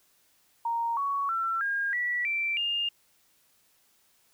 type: tone with pitch steps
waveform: sine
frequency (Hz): 930 / 1118.8 / 1346 / 1619.2 / 1948 / 2343 / 2819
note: A#5 / C#6 / E6 / G#6 / B6 / D7 / F7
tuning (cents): -4 / +16 / +36 / -44 / -24 / -5 / +16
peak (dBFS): -26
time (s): 0.65-2.89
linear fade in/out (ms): 5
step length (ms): 320
effects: white hiss -66 dBFS RMS until 4.33 s